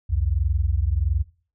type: tone pair together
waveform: sine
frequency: 63.98 / 85.4 Hz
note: C2 / F2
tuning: -38 / -38 cents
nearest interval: perfect fourth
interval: 500 cents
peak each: -22 dBFS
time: 0.09-1.23 s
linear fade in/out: 20 ms
effects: noise-tail reverb RT60 0.4 s tail -18 dB re dry